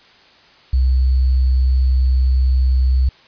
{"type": "tone with sample-and-hold", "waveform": "sine", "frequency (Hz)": 64.4, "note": "C2", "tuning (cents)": -27, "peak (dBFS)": -11, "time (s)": [0.73, 3.09], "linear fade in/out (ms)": 5, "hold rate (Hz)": 4410, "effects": ["white hiss -48 dBFS RMS until 3.27 s", "resampled to 11025 Hz"]}